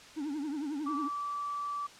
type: tone with vibrato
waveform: triangle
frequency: 293.7 Hz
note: D4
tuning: in tune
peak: -31 dBFS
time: 0.16-1.09 s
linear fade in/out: 20 ms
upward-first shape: triangle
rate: 11 Hz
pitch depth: 160 cents each way
type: tone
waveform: sine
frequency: 1158 Hz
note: D6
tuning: 25 cents flat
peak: -33 dBFS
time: 0.86-1.87 s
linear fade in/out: 10 ms
effects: white hiss -52 dBFS RMS until 1.99 s + low-pass 6000 Hz 12 dB/octave